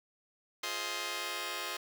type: chord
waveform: 5% pulse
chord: F minor seventh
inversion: none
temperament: just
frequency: 349.2 / 419.1 / 523.8 / 628.6 Hz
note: F4 / Ab4 / C5 / Eb5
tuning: 0 / +16 / +2 / +18 cents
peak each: -31 dBFS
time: 0.63-1.77 s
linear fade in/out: 5 ms
effects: none